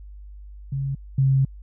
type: tone pair in turn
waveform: sine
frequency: 136.7 / 134.66 Hz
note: C#3 / C#3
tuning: -24 / -50 cents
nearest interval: unison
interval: 26 cents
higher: first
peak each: -23 / -15 dBFS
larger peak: second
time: 0.72-0.95 / 1.18-1.45 s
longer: second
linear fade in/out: 5 ms
effects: added 50 Hz sine -38 dBFS peak until 1.62 s